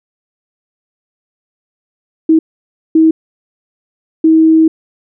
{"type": "tone bursts at uneven times", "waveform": "sine", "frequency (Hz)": 320.1, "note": "D#4", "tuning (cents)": 49, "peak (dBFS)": -4, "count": 3, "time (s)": [[2.29, 2.39], [2.95, 3.11], [4.24, 4.68]], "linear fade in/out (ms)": 5, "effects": []}